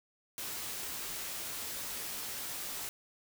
white noise with comb filter, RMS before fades -40 dBFS, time 0.38-2.89 s, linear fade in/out 0 ms, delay 19 ms, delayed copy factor -0.55, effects none

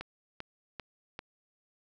click train, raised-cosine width 0.3 ms, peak -23 dBFS, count 4, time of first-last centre 0.01-1.191 s, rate 2.54 Hz, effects none

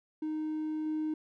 triangle tone with level steps, 310 Hz, D#4, 6 cents flat, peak -29 / -27 dBFS, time 0.22-1.14 s, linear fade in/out 5 ms, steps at 0.86 s, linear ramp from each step 2 ms, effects tanh soft clip ceiling -26 dBFS

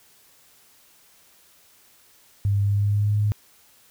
sine tone with pitch glide, 100.5 to 104.53 Hz, G2 to G#2, +44 to +12 cents, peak -18 dBFS, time 2.45-3.32 s, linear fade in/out 0 ms, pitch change +68 cents, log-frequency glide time 2.62-3.18 s, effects white hiss -56 dBFS RMS until 3.9 s

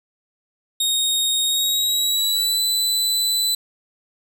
sawtooth tone with pitch glide, 3729 to 3997 Hz, A#7 to B7, 0 to +20 cents, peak -15 dBFS, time 0.8-3.55 s, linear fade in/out 5 ms, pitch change +120 cents, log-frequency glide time 1.44-2.6 s, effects none

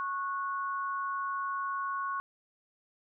sine tone pair together, 1100 / 1466.8 Hz, C#6 / F#6, -14 / -15 cents, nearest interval perfect fourth, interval 499 cents, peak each -32 / -38 dBFS, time 0-2.2 s, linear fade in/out 0 ms, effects none

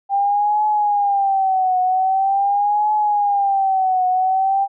sine tone with vibrato, 790 Hz, G5, 13 cents sharp, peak -14 dBFS, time 0.09-4.68 s, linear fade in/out 50 ms, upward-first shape triangle, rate 0.44 Hz, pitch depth 130 cents each way, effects none

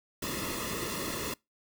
pink noise with comb filter, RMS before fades -35 dBFS, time 0.22-1.34 s, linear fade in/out 5 ms, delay 1.3 ms, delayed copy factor -0.8, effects noise-tail reverb RT60 0.2 s tail -24 dB re dry

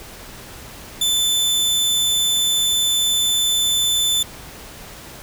sawtooth tone, 3520 Hz, A7, in tune, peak -13 dBFS, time 1.01-4.23 s, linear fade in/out 5 ms, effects pink hiss -38 dBFS RMS until 5.22 s

